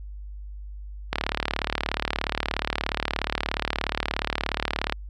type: click train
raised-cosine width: 0.3 ms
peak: -7 dBFS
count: 141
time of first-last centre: 1.13-4.924 s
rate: 36.9 Hz
effects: added 50 Hz sine -35 dBFS peak until 5.09 s

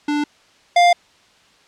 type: tone pair in turn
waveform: square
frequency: 294.5 / 700.4 Hz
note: D4 / F5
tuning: +5 / +5 cents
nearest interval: octave + minor third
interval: 1500 cents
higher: second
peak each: -18 / -10 dBFS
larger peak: second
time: 0.08-0.24 / 0.76-0.93 s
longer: second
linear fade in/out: 5 ms
effects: white hiss -53 dBFS RMS until 1.67 s + low-pass 5000 Hz 12 dB/octave

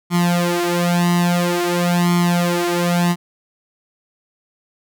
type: tone with flanger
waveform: sawtooth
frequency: 174.61 Hz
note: F3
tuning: in tune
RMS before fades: -17 dBFS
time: 0.1-3.16 s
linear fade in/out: 50 ms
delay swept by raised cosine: 0.92 to 4.72 ms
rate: 0.49 Hz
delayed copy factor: +1
effects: none

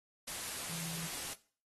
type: tone in noise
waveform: sine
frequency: 166.2 Hz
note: E3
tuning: 15 cents sharp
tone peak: -45 dBFS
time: 0.69-1.07 s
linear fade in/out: 10 ms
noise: white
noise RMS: -41 dBFS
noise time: 0.27-1.34 s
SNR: -7 dB
effects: noise-tail reverb RT60 0.4 s tail -17 dB re dry + AAC 32 kbps

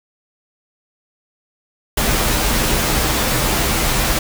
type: noise with comb filter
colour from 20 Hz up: pink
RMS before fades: -17 dBFS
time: 1.97-4.19 s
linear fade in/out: 5 ms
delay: 11 ms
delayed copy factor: -0.55
effects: none

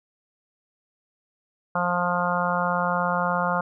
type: harmonic tone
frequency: 176.6 Hz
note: F3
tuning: 20 cents sharp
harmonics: 1 / 3 / 4 / 5 / 6 / 7 / 8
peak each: -29 / -29 / -29 / -29 / -29 / -29 / -29 dBFS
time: 1.75-3.61 s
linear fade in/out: 5 ms
effects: none

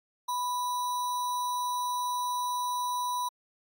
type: tone with sample-and-hold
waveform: sine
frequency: 987.8 Hz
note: B5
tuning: in tune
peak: -28 dBFS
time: 0.28-3.29 s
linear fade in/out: 10 ms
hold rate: 4900 Hz
effects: AAC 64 kbps

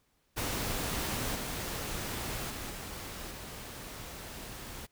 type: noise with level steps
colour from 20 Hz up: pink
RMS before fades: -34 / -37 / -40 / -42 / -44 dBFS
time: 0.36-4.87 s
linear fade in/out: 20 ms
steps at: 1.35 / 2.5 / 2.7 / 3.31 s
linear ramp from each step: 2 ms
effects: pink hiss -73 dBFS RMS until 4.91 s

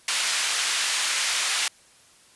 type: band-pass noise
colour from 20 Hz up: pink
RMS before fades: -25 dBFS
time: 0.08-1.68 s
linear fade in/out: 2 ms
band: 1800 to 10000 Hz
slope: 12 dB/octave
effects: white hiss -55 dBFS RMS until 2.35 s + resampled to 24000 Hz

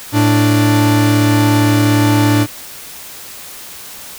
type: tone pair together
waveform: 45% pulse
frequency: 110.33 / 293.7 Hz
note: A2 / D4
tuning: +5 / 0 cents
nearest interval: octave + perfect fourth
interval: 1695 cents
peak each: -12 dBFS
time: 0.12-2.47 s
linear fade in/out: 50 ms
effects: white hiss -32 dBFS RMS until 4.18 s

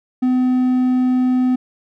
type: tone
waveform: triangle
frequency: 253.5 Hz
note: B3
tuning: 45 cents sharp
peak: -11 dBFS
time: 0.22-1.56 s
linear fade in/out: 10 ms
effects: none

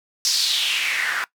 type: noise with band-pass filter sweep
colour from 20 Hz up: white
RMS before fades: -22 dBFS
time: 0.25-1.24 s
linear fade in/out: 0 ms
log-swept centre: 5400 to 1400 Hz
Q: 3.9
effects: noise-tail reverb RT60 0.1 s tail -19 dB re dry

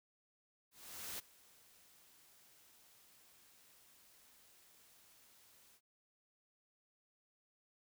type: noise with ADSR envelope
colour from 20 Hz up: white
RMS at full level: -44 dBFS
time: 0.71-5.81 s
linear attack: 480 ms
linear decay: 13 ms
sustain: -22 dB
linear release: 63 ms
effects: none

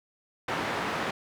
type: band-pass noise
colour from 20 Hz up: white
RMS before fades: -31 dBFS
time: 0.48-1.11 s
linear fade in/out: 5 ms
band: 110 to 1600 Hz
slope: 12 dB/octave
effects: none

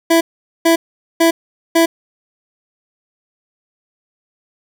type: tone bursts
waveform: 25% pulse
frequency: 331.5 Hz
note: E4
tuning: 10 cents sharp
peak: -5 dBFS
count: 4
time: 0.1-1.86 s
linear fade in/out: 10 ms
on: 110 ms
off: 440 ms
effects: none

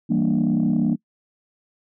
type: chord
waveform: sine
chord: E half-diminished seventh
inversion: none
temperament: equal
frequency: 164.81 / 196 / 233.1 / 293.7 Hz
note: E3 / G3 / Bb3 / D4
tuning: 0 / 0 / 0 / 0 cents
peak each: -23 / -22 / -19 / -23 dBFS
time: 0.09-0.96 s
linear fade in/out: 20 ms
effects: noise-tail reverb RT60 0.1 s tail -24 dB re dry + tanh soft clip ceiling -12 dBFS

